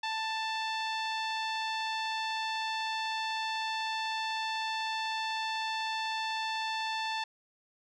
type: tone with low-pass filter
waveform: sawtooth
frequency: 884 Hz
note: A5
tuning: 8 cents sharp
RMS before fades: -34 dBFS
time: 0.03-7.24 s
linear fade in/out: 5 ms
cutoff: 4100 Hz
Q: 2.1
effects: none